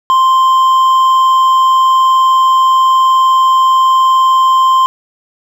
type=tone with hard clipping; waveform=triangle; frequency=1046.5 Hz; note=C6; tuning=in tune; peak=-7 dBFS; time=0.1-4.86 s; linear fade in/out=0 ms; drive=7 dB; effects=none